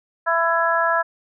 harmonic tone, 333.4 Hz, E4, 20 cents sharp, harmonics 2 / 3 / 4 / 5, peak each -22 / -22 / -22 / -22 dBFS, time 0.26-1.03 s, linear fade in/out 20 ms, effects none

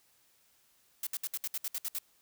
blue noise bursts, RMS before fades -35 dBFS, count 10, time 1.03-1.986 s, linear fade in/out 2 ms, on 38 ms, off 64 ms, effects white hiss -68 dBFS RMS until 2.21 s

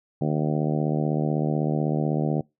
harmonic tone, 76 Hz, D#2, 40 cents flat, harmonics 2 / 3 / 4 / 5 / 6 / 7 / 8 / 9 / 10, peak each -24 / -28 / -30 / -32 / -34 / -35 / -36 / -37 / -38 dBFS, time 0.21-2.41 s, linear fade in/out 5 ms, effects noise-tail reverb RT60 0.2 s tail -23 dB re dry

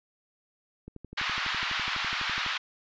click train, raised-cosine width 3 ms, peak -29 dBFS, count 20, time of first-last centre 0.88-2.463 s, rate 12 Hz
pink band-pass noise, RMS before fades -31 dBFS, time 1.17-2.58 s, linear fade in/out 10 ms, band 1100 to 4100 Hz, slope 24 dB/octave
effects resampled to 16000 Hz

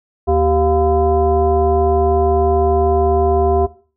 sine tone with frequency modulation, 389.3 Hz, G4, 12 cents flat, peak -11 dBFS, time 0.27-3.67 s, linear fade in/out 20 ms, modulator 312 Hz, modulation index 1.2, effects noise-tail reverb RT60 0.4 s tail -17 dB re dry

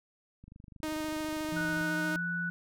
click train, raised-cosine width 5 ms, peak -38 dBFS, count 35, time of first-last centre 0.44-1.811 s, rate 24.8 Hz
sawtooth tone with vibrato, 310.1 Hz, D#4, 6 cents flat, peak -29 dBFS, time 0.83-2.16 s, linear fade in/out 0 ms, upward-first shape sine, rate 14 Hz, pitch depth 13 cents each way
sine tone with pitch glide, 169.2 to 173.56 Hz, E3 to F3, +45 to -10 cents, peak -36 dBFS, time 1.52-2.5 s, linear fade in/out 0 ms, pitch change +45 cents, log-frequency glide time 1.82-2.06 s
sine tone, 1480 Hz, F#6, in tune, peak -32 dBFS, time 1.56-2.5 s, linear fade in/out 10 ms
effects none

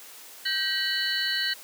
sine tone cluster, 1567 / 1906 / 2983 / 4023 / 4408 Hz, G6 / A#6 / F#7 / B7 / C#8, -1 / +38 / +13 / +31 / -11 cents, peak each -31 dBFS, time 0.45-1.54 s, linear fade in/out 10 ms, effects white hiss -46 dBFS RMS until 1.63 s + high-pass 300 Hz 12 dB/octave

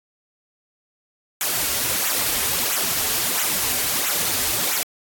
white noise with flanger, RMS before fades -22 dBFS, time 1.41-4.83 s, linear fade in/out 0 ms, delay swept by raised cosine 0.2 to 6.2 ms, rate 1.5 Hz, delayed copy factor -0.75, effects AAC 64 kbps

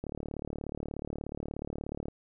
click train, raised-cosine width 2 ms, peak -23 dBFS, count 76, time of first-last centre 0.04-2.084 s, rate 36.7 Hz, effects none

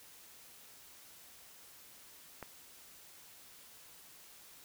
click, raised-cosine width 0.5 ms, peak -28 dBFS, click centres 2.427 s, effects white hiss -57 dBFS RMS until 4.64 s

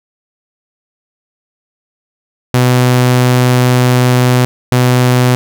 sawtooth tone pair in turn, 125.2 / 125.2 Hz, B2 / B2, +24 / +24 cents, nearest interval unison, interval 0 cents, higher neither, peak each -3 dBFS, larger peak neither, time 2.54-4.45 / 4.72-5.35 s, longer first, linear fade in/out 0 ms, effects none

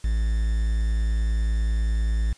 triangle tone with quantisation, 55 Hz, A1, in tune, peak -18 dBFS, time 0.04-2.33 s, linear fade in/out 5 ms, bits 7, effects white hiss -54 dBFS RMS until 2.37 s + resampled to 22050 Hz

